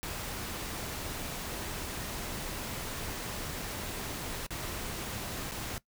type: noise with dropouts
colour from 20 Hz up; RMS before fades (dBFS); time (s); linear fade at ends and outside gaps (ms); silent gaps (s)
pink; -38; 0.03-5.78; 0; 4.465-4.506 / 5.512-5.519
effects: noise-tail reverb RT60 0.1 s tail -19 dB re dry